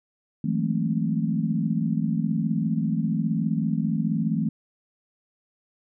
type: tone cluster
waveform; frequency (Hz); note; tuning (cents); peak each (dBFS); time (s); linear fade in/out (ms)
sine; 162.3 / 181.1 / 207.2 / 222.1 / 266.4; E3 / F#3 / G#3 / A3 / C4; -27 / -37 / -4 / +16 / +31; -26 / -30 / -31 / -26 / -32; 0.44-4.49; 5
effects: none